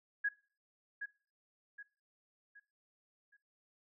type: tone with echo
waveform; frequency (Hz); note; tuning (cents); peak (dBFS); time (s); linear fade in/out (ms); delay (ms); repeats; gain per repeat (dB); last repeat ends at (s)
sine; 1661.2; G#6; 0; -30; 0.24-0.29; 10; 770; 4; -8; 3.37
effects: noise-tail reverb RT60 0.4 s tail -20 dB re dry